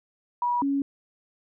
sine tone pair in turn, 968 / 278.3 Hz, B5 / C#4, -35 / +7 cents, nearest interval octave + minor seventh, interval 2158 cents, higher first, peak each -22 dBFS, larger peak neither, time 0.42-0.62 / 0.62-0.82 s, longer neither, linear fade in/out 2 ms, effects none

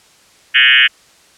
sine tone with frequency modulation, 2349 Hz, D7, in tune, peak -6 dBFS, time 0.54-0.88 s, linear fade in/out 20 ms, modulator 131 Hz, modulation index 5.8, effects white hiss -48 dBFS RMS until 1.37 s + low-pass 8000 Hz 12 dB/octave

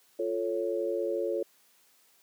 sine chord, F augmented, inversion none, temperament equal, 349.2 / 440 / 554.4 Hz, F4 / A4 / C#5, 0 / 0 / 0 cents, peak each -32 / -32 / -32 dBFS, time 0.19-1.43 s, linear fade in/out 5 ms, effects white hiss -64 dBFS RMS until 2.22 s + high-pass 200 Hz 12 dB/octave

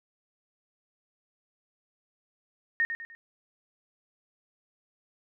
sine tone with echo, 1842 Hz, A#6, 21 cents flat, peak -22 dBFS, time 2.8-2.85 s, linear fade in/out 0 ms, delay 100 ms, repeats 3, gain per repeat -8 dB, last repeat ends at 3.15 s, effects none

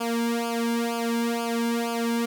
sawtooth tone with flanger, 233.1 Hz, A#3, in tune, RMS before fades -26 dBFS, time 0-2.26 s, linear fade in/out 10 ms, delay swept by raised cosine 0.51 to 1.61 ms, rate 2.1 Hz, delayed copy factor -0.9, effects none

